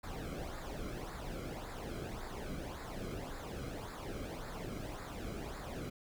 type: noise with flanger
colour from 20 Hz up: brown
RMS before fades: -43 dBFS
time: 0.03-5.9 s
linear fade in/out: 10 ms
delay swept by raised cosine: 0.33 to 1.13 ms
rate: 1.8 Hz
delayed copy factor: -0.7
effects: none